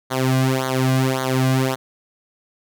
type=tone with flanger; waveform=sawtooth; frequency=130.81 Hz; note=C3; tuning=in tune; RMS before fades=-19 dBFS; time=0.1-1.76 s; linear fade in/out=20 ms; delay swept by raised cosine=0.38 to 2.28 ms; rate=1.8 Hz; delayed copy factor=-0.95; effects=none